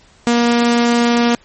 sawtooth tone, 237.3 Hz, A#3, 31 cents sharp, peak -7 dBFS, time 0.27-1.35 s, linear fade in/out 0 ms, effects pink hiss -49 dBFS RMS until 1.44 s + MP3 32 kbps

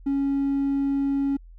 triangle tone, 277.2 Hz, C#4, in tune, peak -18 dBFS, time 0.06-1.37 s, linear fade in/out 10 ms, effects tanh soft clip ceiling -16 dBFS + added 42 Hz sine -43 dBFS peak until 1.58 s

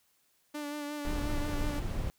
sawtooth tone with vibrato, 293.7 Hz, D4, in tune, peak -32 dBFS, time 0.54-1.8 s, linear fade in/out 10 ms, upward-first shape sine, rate 5.6 Hz, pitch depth 27 cents each way
brown noise, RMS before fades -33 dBFS, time 1.05-2.1 s, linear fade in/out 0 ms
effects white hiss -71 dBFS RMS until 2.18 s

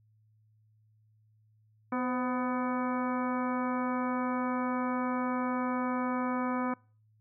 harmonic tone with a mistuned harmonic, 250.2 Hz, B3, 23 cents sharp, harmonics 1 / 2 / 3 / 4 / 5 / 6 / 7 / 9, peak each -31 / -38 / -40 / -37 / -38 / -44 / -48 / -47 dBFS, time 1.92-6.74 s, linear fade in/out 5 ms, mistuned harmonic 2, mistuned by +47 cents, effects noise-tail reverb RT60 0.4 s tail -26 dB re dry + added 108 Hz sine -63 dBFS peak until 7.2 s

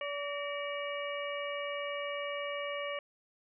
harmonic tone with a mistuned harmonic, 574 Hz, D5, 40 cents flat, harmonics 1 / 2 / 3 / 4 / 5, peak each -37 / -42 / -45 / -42 / -44 dBFS, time 0.01-2.99 s, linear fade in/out 2 ms, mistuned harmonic 3, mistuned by +110 cents, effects none

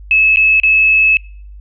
sine tone with dropouts, 2595 Hz, E7, 28 cents flat, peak -7 dBFS, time 0.11-1.17 s, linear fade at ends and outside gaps 1 ms, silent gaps 0.36-0.37 / 0.6-0.634 s, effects noise-tail reverb RT60 0.6 s tail -26 dB re dry + added 50 Hz sine -31 dBFS peak until 1.6 s

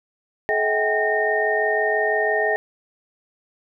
sine tone cluster, 428.7 / 641 / 752 / 798 / 1838 Hz, A4 / E5 / F#5 / G5 / A#6, -45 / -49 / +28 / +31 / -25 cents, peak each -23 / -24 / -29 / -27 / -22 dBFS, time 0.49-2.56 s, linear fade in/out 0 ms, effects none

